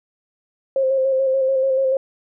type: tone with vibrato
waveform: sine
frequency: 531 Hz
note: C5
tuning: 25 cents sharp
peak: -15 dBFS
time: 0.76-1.97 s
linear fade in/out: 2 ms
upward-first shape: square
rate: 6.9 Hz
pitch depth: 24 cents each way
effects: none